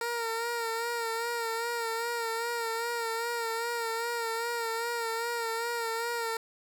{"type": "tone with vibrato", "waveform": "15% pulse", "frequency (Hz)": 463.2, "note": "A#4", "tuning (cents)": -11, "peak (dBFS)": -24, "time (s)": [0.01, 6.37], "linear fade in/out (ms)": 2, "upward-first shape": "sine", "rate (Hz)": 2.5, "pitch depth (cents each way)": 43, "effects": []}